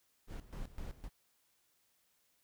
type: noise with tremolo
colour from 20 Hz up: brown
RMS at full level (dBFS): -43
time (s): 0.27-1.1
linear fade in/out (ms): 50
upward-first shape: square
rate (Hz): 3.9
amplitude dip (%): 80
effects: white hiss -75 dBFS RMS until 2.43 s